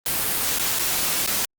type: noise with dropouts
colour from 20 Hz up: white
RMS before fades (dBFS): -23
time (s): 0.06-1.45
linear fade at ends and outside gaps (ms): 1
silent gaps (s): 0.586-0.595 / 0.789-0.794 / 1.263-1.275
effects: Opus 32 kbps